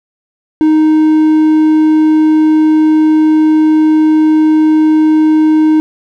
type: tone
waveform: triangle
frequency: 311.1 Hz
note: D#4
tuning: in tune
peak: -3 dBFS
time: 0.61-5.8 s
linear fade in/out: 0 ms
effects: none